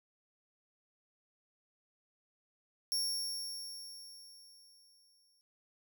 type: tone with exponential decay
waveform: sawtooth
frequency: 5500 Hz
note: F8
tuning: 27 cents flat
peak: -28 dBFS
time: 2.92-5.41 s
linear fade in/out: 0 ms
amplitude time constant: 540 ms
effects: none